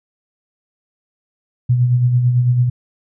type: tone with tremolo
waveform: sine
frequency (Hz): 123.4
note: B2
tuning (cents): -1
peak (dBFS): -9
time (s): 1.69-2.7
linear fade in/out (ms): 10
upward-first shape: sine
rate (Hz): 9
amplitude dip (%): 45
effects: none